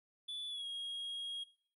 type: tone with pitch glide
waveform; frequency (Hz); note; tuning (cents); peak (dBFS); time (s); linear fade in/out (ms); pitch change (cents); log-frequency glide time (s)
triangle; 3461 to 3278; A7 to G#7; -29 to -23; -39; 0.28-1.44; 10; -94; 0.49-0.66
effects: noise-tail reverb RT60 0.5 s tail -19 dB re dry + resampled to 32000 Hz